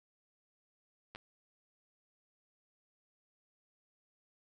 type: clicks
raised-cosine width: 0.3 ms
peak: -30 dBFS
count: 2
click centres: 1.15 / 1.159 s
effects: none